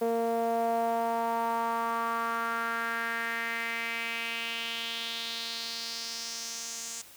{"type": "tone with band-pass filter sweep", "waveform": "sawtooth", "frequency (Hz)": 230.5, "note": "A#3", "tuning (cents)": -19, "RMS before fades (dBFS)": -32, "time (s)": [0.01, 7.02], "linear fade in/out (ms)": 10, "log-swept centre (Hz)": [530, 7200], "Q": 3.5, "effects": ["white hiss -52 dBFS RMS until 7.16 s"]}